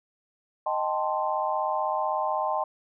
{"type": "chord", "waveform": "sine", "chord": "A half-diminished seventh", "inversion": "second", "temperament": "equal", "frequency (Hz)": [622.3, 784, 880, 1046.5], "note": ["Eb5", "G5", "A5", "C6"], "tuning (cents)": [0, 0, 0, 0], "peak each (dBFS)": -30, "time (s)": [0.66, 2.64], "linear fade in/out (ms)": 5, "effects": []}